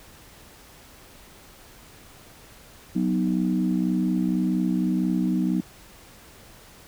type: chord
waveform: sine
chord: B major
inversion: second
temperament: equal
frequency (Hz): 185 / 246.9 / 311.1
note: F#3 / B3 / D#4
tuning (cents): 0 / 0 / 0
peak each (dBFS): -23 / -25 / -26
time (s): 2.95-5.61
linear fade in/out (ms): 10
effects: tanh soft clip ceiling -12 dBFS + pink hiss -49 dBFS RMS until 6.87 s